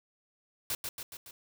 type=noise with echo; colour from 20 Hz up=white; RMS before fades=-33 dBFS; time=0.7-0.75 s; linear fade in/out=2 ms; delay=140 ms; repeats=4; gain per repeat=-4 dB; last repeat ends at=1.31 s; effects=none